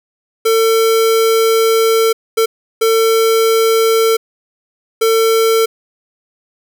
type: tone bursts at uneven times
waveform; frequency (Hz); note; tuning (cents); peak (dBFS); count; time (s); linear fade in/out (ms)
square; 450; A4; +39; -10; 4; 0.45-2.13 / 2.37-2.46 / 2.81-4.17 / 5.01-5.66; 10
effects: none